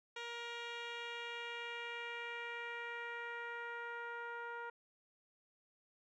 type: tone with low-pass filter sweep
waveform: 10% pulse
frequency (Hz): 471.6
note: A#4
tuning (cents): +20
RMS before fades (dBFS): -45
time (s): 0.16-4.7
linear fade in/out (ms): 5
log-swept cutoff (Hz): 4200 to 1300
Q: 1.8
effects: none